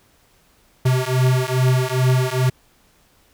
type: beating tone pair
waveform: square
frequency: 127.2 / 129.6 Hz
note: C3 / C3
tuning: -48 / -16 cents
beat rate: 2.4 Hz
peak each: -19 / -19 dBFS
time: 0.85-2.5 s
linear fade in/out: 10 ms
effects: pink hiss -57 dBFS RMS until 3.33 s